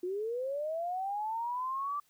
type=linear sweep; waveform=sine; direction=up; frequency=349.2 to 1174.7 Hz; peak=-32 dBFS; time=0.03-2 s; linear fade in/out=5 ms; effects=white hiss -70 dBFS RMS until 2.09 s